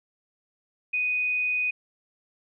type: tone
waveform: sine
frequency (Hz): 2489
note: D#7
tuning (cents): 0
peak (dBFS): -23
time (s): 0.93-1.71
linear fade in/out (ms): 10
effects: none